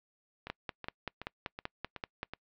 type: two click trains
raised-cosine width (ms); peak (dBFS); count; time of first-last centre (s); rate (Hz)
0.3; -24 / -19; 6 / 10; 0.47-2.336 / 0.5-2.231; 2.68 / 5.2
effects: noise-tail reverb RT60 0.1 s tail -26 dB re dry + low-pass 4000 Hz 12 dB/octave